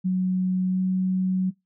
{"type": "tone with pitch glide", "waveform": "sine", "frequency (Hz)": [184.9, 186.29], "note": ["F#3", "F#3"], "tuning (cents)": [-1, 12], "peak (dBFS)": -20, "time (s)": [0.04, 1.51], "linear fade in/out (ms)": 20, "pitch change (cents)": 13, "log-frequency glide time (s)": [0.68, 0.8], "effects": ["noise-tail reverb RT60 0.2 s tail -23 dB re dry"]}